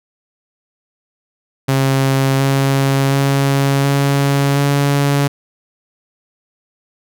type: tone with pitch steps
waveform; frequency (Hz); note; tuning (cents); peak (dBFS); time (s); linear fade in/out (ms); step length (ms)
sawtooth; 135.1 / 136.67 / 138.26 / 139.86 / 141.49; C#3 / C#3 / C#3 / C#3 / C#3; -44 / -24 / -4 / +16 / +36; -8; 1.68-5.28; 10; 720
effects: none